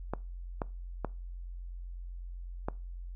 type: clicks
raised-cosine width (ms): 1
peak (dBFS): -18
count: 4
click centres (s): 0.136 / 0.618 / 1.047 / 2.685
effects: noise-tail reverb RT60 0.3 s tail -22 dB re dry + added 44 Hz sine -39 dBFS peak until 3.15 s